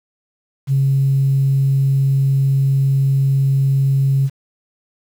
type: tone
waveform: sine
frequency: 136.3 Hz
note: C#3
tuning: 29 cents flat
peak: -11 dBFS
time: 0.67-4.3 s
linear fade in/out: 50 ms
effects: tanh soft clip ceiling -7 dBFS + 7-bit